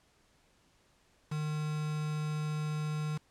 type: tone with quantisation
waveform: triangle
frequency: 152.4 Hz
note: D#3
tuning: 36 cents flat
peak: -30 dBFS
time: 1.31-3.18 s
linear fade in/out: 10 ms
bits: 7
effects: pink hiss -68 dBFS RMS until 3.3 s + low-pass 9000 Hz 12 dB/octave